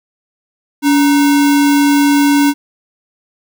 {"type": "tone with sample-and-hold", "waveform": "sine", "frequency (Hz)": 285.4, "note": "D4", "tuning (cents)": -49, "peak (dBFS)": -7, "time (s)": [0.82, 2.54], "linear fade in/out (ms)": 50, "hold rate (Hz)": 1225, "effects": []}